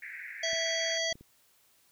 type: band-pass noise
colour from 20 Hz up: white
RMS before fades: -43 dBFS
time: 0.02-0.98 s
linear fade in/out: 5 ms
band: 1600 to 2300 Hz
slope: 96 dB/octave
type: harmonic tone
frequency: 657 Hz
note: E5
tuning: 6 cents flat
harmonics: 1 / 3 / 5 / 7 / 9 / 10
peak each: -34 / -34 / -35 / -36 / -38 / -44 dBFS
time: 0.43-1.13 s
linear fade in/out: 5 ms
type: clicks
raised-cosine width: 3 ms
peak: -38 dBFS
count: 4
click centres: 0.532 / 1.124 / 1.155 / 1.21 s
effects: white hiss -66 dBFS RMS until 1.91 s